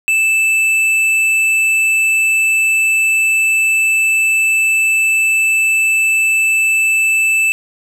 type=tone with hard clipping; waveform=triangle; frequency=2637 Hz; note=E7; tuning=in tune; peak=-12 dBFS; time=0.08-7.52 s; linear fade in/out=0 ms; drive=11 dB; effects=none